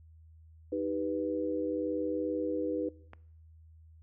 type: chord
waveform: sine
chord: Eb augmented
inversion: none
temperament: equal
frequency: 311.1 / 392 / 493.9 Hz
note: Eb4 / G4 / B4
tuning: 0 / 0 / 0 cents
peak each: -34 / -37 / -33 dBFS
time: 0.72-2.89 s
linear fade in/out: 5 ms
type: click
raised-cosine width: 0.5 ms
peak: -32 dBFS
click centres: 3.134 s
effects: noise-tail reverb RT60 0.8 s tail -23 dB re dry + added 80 Hz sine -53 dBFS peak until 4.02 s